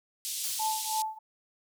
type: band-pass noise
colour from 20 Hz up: white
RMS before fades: -35 dBFS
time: 0.25-1.02 s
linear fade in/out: 0 ms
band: 3200 to 12000 Hz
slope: 24 dB/octave
type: noise with exponential decay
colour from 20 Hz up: blue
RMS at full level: -35 dBFS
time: 0.44-1.18 s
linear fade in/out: 0 ms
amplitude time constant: 160 ms
type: tone with tremolo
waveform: sine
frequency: 873 Hz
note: A5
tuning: 14 cents flat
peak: -26 dBFS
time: 0.59-1.19 s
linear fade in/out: 10 ms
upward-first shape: triangle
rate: 3.1 Hz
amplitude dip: 95%
effects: none